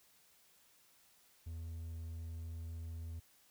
triangle tone, 82.41 Hz, E2, in tune, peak -40 dBFS, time 1.46-3.2 s, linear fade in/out 10 ms, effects white hiss -68 dBFS RMS until 3.5 s

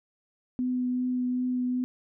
sine tone with vibrato, 250.6 Hz, B3, 25 cents sharp, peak -25 dBFS, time 0.59-1.84 s, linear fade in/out 0 ms, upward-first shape triangle, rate 2.6 Hz, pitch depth 12 cents each way, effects none

